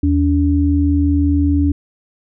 sine tone pair together, 80.27 / 285.9 Hz, E2 / D4, -45 / -46 cents, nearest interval octave + minor seventh, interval 2199 cents, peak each -14 dBFS, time 0.03-1.72 s, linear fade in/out 5 ms, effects none

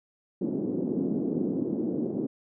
pink band-pass noise, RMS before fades -29 dBFS, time 0.41-2.27 s, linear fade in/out 10 ms, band 210 to 370 Hz, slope 24 dB/octave, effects none

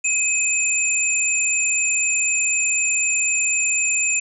sine tone pair together, 2540 / 7184 Hz, D#7 / A8, +35 / +35 cents, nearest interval octave + tritone, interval 1800 cents, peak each -20 dBFS, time 0.04-4.2 s, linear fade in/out 10 ms, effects none

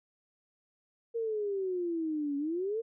sine exponential two-way sweep, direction down then up, 467.6 to 279.4 to 467.6 Hz, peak -30 dBFS, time 1.14-2.82 s, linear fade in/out 20 ms, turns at 2.37 s, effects none

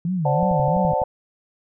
sine tone with vibrato, 161.3 Hz, E3, 37 cents flat, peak -20 dBFS, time 0.05-0.92 s, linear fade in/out 2 ms, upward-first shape sine, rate 3 Hz, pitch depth 260 cents each way
sine chord, D dominant seventh, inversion third, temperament equal, 523.3 / 587.3 / 740 / 880 Hz, C5 / D5 / F#5 / A5, 0 / 0 / 0 / 0 cents, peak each -24 dBFS, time 0.25-1.04 s, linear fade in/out 5 ms
click train, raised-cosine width 5 ms, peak -19 dBFS, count 8, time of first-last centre 0.43-1.018 s, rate 11.9 Hz
effects none

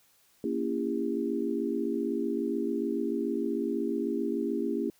sine chord, A# diminished seventh, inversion none, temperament just, 233.1 / 279.7 / 335.6 / 402.8 Hz, A#3 / C#4 / E4 / G4, 0 / +16 / +31 / +47 cents, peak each -33 dBFS, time 0.44-4.9 s, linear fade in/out 2 ms, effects white hiss -65 dBFS RMS until 4.99 s

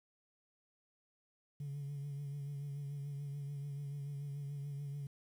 sine tone with vibrato, 142.1 Hz, C#3, 43 cents sharp, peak -38 dBFS, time 1.6-5.07 s, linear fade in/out 5 ms, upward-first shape triangle, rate 6.9 Hz, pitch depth 46 cents each way, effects tanh soft clip ceiling -38 dBFS + 11-bit

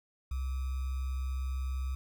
sine tone with sample-and-hold, 65.5 Hz, C2, 2 cents sharp, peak -31 dBFS, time 0.31-1.95 s, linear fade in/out 5 ms, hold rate 1225 Hz, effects none

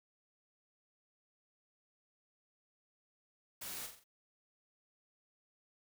white noise with echo, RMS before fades -45 dBFS, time 3.61-3.87 s, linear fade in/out 10 ms, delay 43 ms, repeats 4, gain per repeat -6 dB, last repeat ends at 4.042 s, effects none

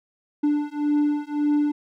triangle beating tone pair, 293.7 / 295.5 Hz, D4 / D4, 0 / +11 cents, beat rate 1.8 Hz, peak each -21 dBFS, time 0.43-1.72 s, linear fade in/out 10 ms, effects none

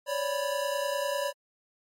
square tone cluster, 551 / 581 / 987 Hz, C#5 / D5 / B5, -11 / -19 / -1 cents, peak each -33 / -32 / -35 dBFS, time 0.06-1.33 s, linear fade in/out 50 ms, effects MP3 64 kbps

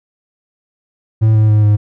triangle tone with pitch steps, 110 / 108.17 / 106.38 / 104.61 Hz, A2 / A2 / G#2 / G#2, 0 / -29 / +42 / +13 cents, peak -5 dBFS, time 1.21-1.77 s, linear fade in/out 20 ms, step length 140 ms, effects none

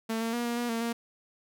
sawtooth tone with pitch steps, 224.4 / 228 / 239 / 236.9 / 240.3 / 228.8 / 233.5 Hz, A3 / A#3 / A#3 / A#3 / B3 / A#3 / A#3, +34 / -38 / +43 / +28 / -47 / -32 / +3 cents, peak -25 dBFS, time 0.09-0.93 s, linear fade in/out 10 ms, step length 120 ms, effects none

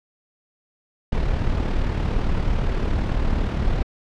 brown noise with amplitude modulation, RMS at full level -19 dBFS, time 1.12-3.83 s, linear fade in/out 5 ms, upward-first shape sine, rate 37.6 Hz, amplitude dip 45%, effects low-pass 4000 Hz 12 dB/octave

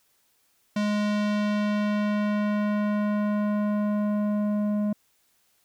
square tone with low-pass filter sweep, 208.3 Hz, G#3, 5 cents sharp, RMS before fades -25 dBFS, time 0.76-4.93 s, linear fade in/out 5 ms, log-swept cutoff 5500 to 590 Hz, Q 0.78, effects white hiss -67 dBFS RMS until 5.64 s

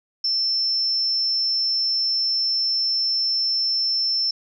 sine tone, 5340 Hz, E8, 22 cents sharp, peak -19 dBFS, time 0.24-4.31 s, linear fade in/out 5 ms, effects none

